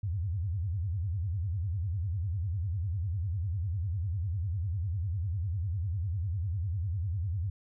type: tone with vibrato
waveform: sine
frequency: 91.1 Hz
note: F#2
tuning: 26 cents flat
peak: -29 dBFS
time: 0.03-7.5 s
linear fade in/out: 5 ms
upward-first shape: sine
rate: 10 Hz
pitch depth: 270 cents each way
effects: none